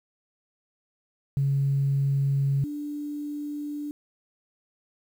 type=tone pair in turn; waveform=sine; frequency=138.59 / 293.7 Hz; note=C#3 / D4; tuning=0 / 0 cents; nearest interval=octave + minor second; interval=1300 cents; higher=second; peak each=-20 / -30 dBFS; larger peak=first; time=1.37-2.64 / 2.64-3.91 s; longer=neither; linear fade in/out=0 ms; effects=tanh soft clip ceiling -16 dBFS + 9-bit